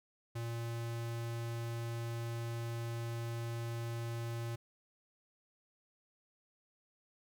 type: tone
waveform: square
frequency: 116.54 Hz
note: A#2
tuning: in tune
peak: -38 dBFS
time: 0.35-4.56 s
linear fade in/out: 10 ms
effects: none